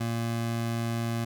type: tone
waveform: 25% pulse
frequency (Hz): 115.8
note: A#2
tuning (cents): -11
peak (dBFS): -24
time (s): 0-1.25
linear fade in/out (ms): 10
effects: none